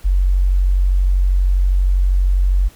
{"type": "tone", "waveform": "sine", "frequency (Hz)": 46.25, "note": "F#1", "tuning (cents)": 0, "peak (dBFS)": -11, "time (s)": [0.04, 2.69], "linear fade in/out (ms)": 20, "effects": ["pink hiss -47 dBFS RMS until 2.75 s"]}